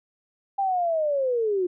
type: linear sweep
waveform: sine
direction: down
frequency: 800 to 349.2 Hz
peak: -21 dBFS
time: 0.58-1.67 s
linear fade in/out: 10 ms
effects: none